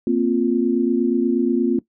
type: chord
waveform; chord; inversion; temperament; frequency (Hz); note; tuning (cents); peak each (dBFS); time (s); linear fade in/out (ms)
sine; Bb suspended second; none; equal; 233.1 / 261.6 / 349.2; Bb3 / C4 / F4; 0 / 0 / 0; -20; 0.07-1.79; 2
effects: noise-tail reverb RT60 0.1 s tail -19 dB re dry